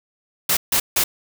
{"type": "noise bursts at uneven times", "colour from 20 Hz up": "white", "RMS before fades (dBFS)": -18, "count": 3, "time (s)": [[0.49, 0.57], [0.72, 0.8], [0.96, 1.04]], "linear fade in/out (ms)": 5, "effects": []}